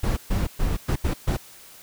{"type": "noise bursts at uneven times", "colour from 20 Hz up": "brown", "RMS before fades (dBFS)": -22, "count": 6, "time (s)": [[0.03, 0.17], [0.3, 0.47], [0.59, 0.77], [0.88, 0.96], [1.04, 1.14], [1.27, 1.37]], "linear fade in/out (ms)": 10, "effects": ["white hiss -47 dBFS RMS until 1.82 s"]}